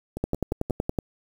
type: two click trains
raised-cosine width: 2 ms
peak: -11 / -18 dBFS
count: 9 / 4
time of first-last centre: 0.24-0.988 / 0.17-0.699 s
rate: 10.7 / 5.67 Hz
effects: 7-bit